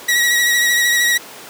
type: tone with vibrato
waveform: sawtooth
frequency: 1916 Hz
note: A#6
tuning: 47 cents sharp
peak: -9 dBFS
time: 0.08-1.18 s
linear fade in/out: 10 ms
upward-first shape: triangle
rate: 13 Hz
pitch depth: 37 cents each way
effects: pink hiss -35 dBFS RMS until 1.49 s + high-pass 300 Hz 12 dB/octave